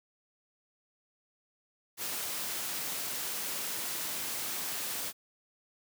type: high-pass noise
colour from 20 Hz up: white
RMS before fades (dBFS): -36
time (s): 1.97-5.13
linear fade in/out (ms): 50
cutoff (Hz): 120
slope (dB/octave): 12
effects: none